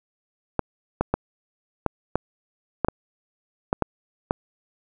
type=clicks; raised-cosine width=1 ms; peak=-6 dBFS; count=10; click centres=0.593 / 1.01 / 1.14 / 1.863 / 2.156 / 2.847 / 2.885 / 3.729 / 3.823 / 4.309 s; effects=none